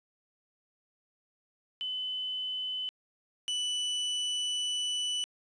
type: tone pair in turn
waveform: sine / 40% pulse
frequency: 3020 / 2975 Hz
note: F#7 / F#7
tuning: +35 / +9 cents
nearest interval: unison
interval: 26 cents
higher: first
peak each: -32 / -29 dBFS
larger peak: second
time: 1.81-2.89 / 3.48-5.24 s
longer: second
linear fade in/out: 0 ms
effects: resampled to 22050 Hz + 11-bit